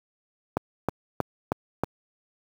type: click train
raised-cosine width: 1 ms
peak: -9 dBFS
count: 5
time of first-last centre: 0.57-1.836 s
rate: 3.16 Hz
effects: high-pass 80 Hz 12 dB/octave + 7-bit